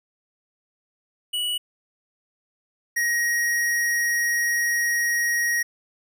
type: tone pair in turn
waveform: square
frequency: 2940 / 1887.9 Hz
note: F#7 / A#6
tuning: -12 / +21 cents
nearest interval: minor sixth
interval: 767 cents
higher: first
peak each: -24 / -21 dBFS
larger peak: second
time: 1.33-1.58 / 2.96-5.63 s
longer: second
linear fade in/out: 10 ms
effects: none